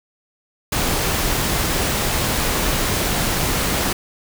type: noise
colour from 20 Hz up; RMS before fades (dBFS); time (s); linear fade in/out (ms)
pink; -20; 0.72-3.93; 5
effects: none